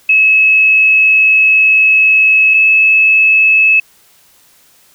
sine tone pair in turn, 2582 / 2596 Hz, E7 / E7, -37 / -27 cents, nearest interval unison, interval 10 cents, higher second, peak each -5 dBFS, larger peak neither, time 0.09-2.54 / 2.54-3.8 s, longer first, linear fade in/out 5 ms, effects white hiss -48 dBFS RMS until 4.94 s

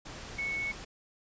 sine tone in noise, 2209 Hz, C#7, 7 cents flat, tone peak -31 dBFS, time 0.38-0.72 s, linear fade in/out 10 ms, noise pink, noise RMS -44 dBFS, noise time 0.05-0.85 s, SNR +10 dB, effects resampled to 16000 Hz

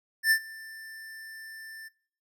square tone with ADSR envelope, 1776 Hz, A6, 16 cents sharp, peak -19 dBFS, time 0.23-1.89 s, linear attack 80 ms, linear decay 76 ms, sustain -24 dB, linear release 20 ms, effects noise-tail reverb RT60 0.5 s tail -21 dB re dry

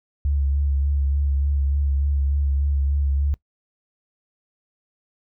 sine tone with vibrato, 70.2 Hz, C#2, 22 cents sharp, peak -18 dBFS, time 0.25-3.34 s, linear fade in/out 0 ms, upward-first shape sine, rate 3.4 Hz, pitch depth 32 cents each way, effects noise-tail reverb RT60 0.1 s tail -21 dB re dry

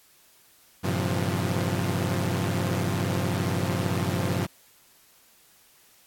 sawtooth tone cluster, 97.1 / 114.9 / 132.4 / 162.7 / 175.9 Hz, G2 / A#2 / C3 / E3 / F3, -16 / -25 / +21 / -22 / +13 cents, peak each -25 / -29 / -27 / -30 / -26 dBFS, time 0.83-4.47 s, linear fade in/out 20 ms, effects white hiss -58 dBFS RMS until 6.06 s + AAC 64 kbps

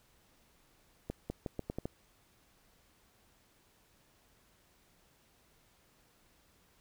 accelerating click train, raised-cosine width 2 ms, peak -23 dBFS, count 7, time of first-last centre 1.1-1.855 s, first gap 200 ms, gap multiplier 0.81, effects pink hiss -68 dBFS RMS until 6.8 s

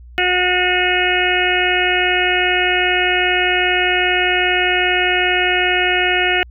harmonic tone, 362.5 Hz, F#4, 35 cents flat, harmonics 1 / 2 / 4 / 5 / 6 / 7 / 8, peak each -21 / -21 / -21 / -21 / -21 / -21 / -21 dBFS, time 0.18-6.43 s, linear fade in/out 0 ms, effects added 60 Hz sine -36 dBFS peak until 6.5 s

